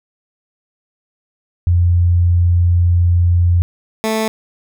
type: tone pair in turn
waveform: sine / 15% pulse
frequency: 87.31 / 220 Hz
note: F2 / A3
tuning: 0 / 0 cents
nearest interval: octave + major third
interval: 1600 cents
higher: second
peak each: -9 dBFS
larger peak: neither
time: 1.67-3.62 / 4.04-4.28 s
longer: first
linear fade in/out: 0 ms
effects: none